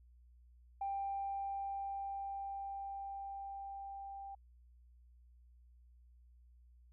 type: tone with level ramp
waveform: sine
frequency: 790 Hz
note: G5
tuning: 13 cents sharp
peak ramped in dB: -35 to -45 dBFS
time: 0.81-4.35 s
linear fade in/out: 5 ms
effects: tanh soft clip ceiling -31 dBFS + added 60 Hz sine -60 dBFS peak until 6.92 s